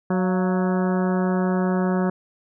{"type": "harmonic tone with a mistuned harmonic", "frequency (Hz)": 185, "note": "F#3", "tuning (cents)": 0, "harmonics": [1, 2, 3, 4, 5, 6, 7, 8, 9], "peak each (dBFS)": [-20, -26, -30, -32, -34, -36, -37, -38, -39], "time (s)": [0.1, 2.1], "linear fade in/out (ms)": 5, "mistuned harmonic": 4, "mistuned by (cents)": -70, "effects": []}